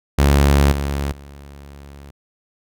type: tone with level steps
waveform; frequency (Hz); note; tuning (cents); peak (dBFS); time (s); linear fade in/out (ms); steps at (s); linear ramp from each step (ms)
sawtooth; 70.5; C#2; +30; -7 / -16 / -33; 0.18-2.11; 10; 0.72 / 1.12; 2
effects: none